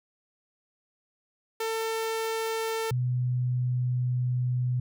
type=tone pair in turn; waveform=sawtooth / sine; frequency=447.7 / 124.76 Hz; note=A4 / B2; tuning=+30 / +18 cents; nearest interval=octave + minor seventh; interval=2212 cents; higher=first; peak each=-24 dBFS; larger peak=neither; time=1.6-2.91 / 2.91-4.8 s; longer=second; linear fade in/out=5 ms; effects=none